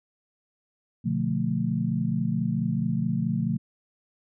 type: chord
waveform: sine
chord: B half-diminished seventh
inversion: none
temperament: just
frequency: 123.47 / 148.16 / 177.8 / 222.2 Hz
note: B2 / D3 / F3 / A3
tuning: 0 / +16 / +31 / +17 cents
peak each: -30 / -30 / -28 / -28 dBFS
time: 1.04-3.58 s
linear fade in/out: 20 ms
effects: none